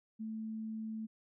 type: tone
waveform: sine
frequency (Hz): 220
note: A3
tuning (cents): 0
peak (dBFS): -38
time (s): 0.19-1.07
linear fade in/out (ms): 20
effects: none